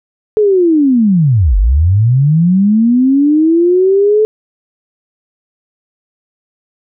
sine linear two-way sweep, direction down then up, 435.7 to 44 to 435.7 Hz, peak -6 dBFS, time 0.37-4.25 s, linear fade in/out 0 ms, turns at 1.57 s, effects none

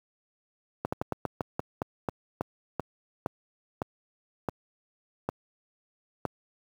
slowing click train, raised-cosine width 1 ms, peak -14 dBFS, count 16, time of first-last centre 0.85-6.253 s, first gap 75 ms, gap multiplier 1.2, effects high-pass 80 Hz 12 dB/octave + 8-bit

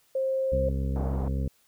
sine tone, 530 Hz, C5, 22 cents sharp, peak -24 dBFS, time 0.15-0.69 s, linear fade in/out 5 ms
harmonic tone, 67 Hz, C2, 42 cents sharp, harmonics 1 / 2 / 3 / 4 / 6 / 7 / 8, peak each -27 / -32 / -36 / -39 / -46 / -44 / -45 dBFS, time 0.52-1.48 s, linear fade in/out 5 ms
white low-pass noise, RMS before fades -37 dBFS, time 0.96-1.28 s, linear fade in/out 0 ms, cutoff 820 Hz, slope 24 dB/octave
effects white hiss -65 dBFS RMS until 1.67 s

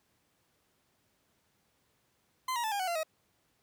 40% pulse tone with pitch steps, 1030 / 950 / 876.2 / 808.1 / 745.3 / 687.4 / 634 Hz, C6 / A#5 / A5 / G#5 / F#5 / F5 / D#5, -28 / +33 / -7 / -48 / +12 / -28 / +32 cents, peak -30 dBFS, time 2.48-3.033 s, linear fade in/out 5 ms, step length 79 ms, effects pink hiss -73 dBFS RMS until 3.62 s + high-pass 80 Hz 12 dB/octave

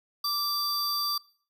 square tone pair together, 1174.7 / 4692 Hz, D6 / D8, 0 / -2 cents, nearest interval 2 octaves, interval 2398 cents, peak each -33 / -28 dBFS, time 0.24-1.18 s, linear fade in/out 5 ms, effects noise-tail reverb RT60 0.5 s tail -24 dB re dry

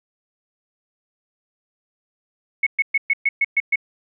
sine tone bursts, 2199 Hz, C#7, 14 cents flat, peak -14 dBFS, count 8, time 2.63-3.758 s, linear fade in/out 5 ms, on 36 ms, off 120 ms, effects none

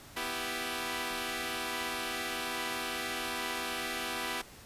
5% pulse chord, E minor, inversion second, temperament equal, 246.9 / 329.6 / 392 Hz, B3 / E4 / G4, 0 / 0 / 0 cents, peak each -27 dBFS, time 0.16-4.42 s, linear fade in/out 10 ms, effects pink hiss -52 dBFS RMS until 4.65 s + resampled to 32000 Hz

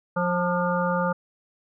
harmonic tone with a mistuned harmonic, 177.7 Hz, F3, 30 cents sharp, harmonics 1 / 3 / 5 / 7 / 8, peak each -26 / -26 / -29 / -29 / -31 dBFS, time 0.16-1.13 s, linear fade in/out 10 ms, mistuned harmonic 7, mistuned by -52 cents, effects none

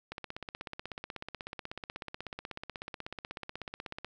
click train, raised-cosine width 0.3 ms, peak -23 dBFS, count 65, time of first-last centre 0.12-4.046 s, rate 16.3 Hz, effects none

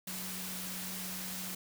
sine tone in noise, 185 Hz, F#3, in tune, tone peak -45 dBFS, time 0.07-1.55 s, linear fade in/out 5 ms, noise white, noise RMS -41 dBFS, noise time 0.07-1.55 s, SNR -7 dB, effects none

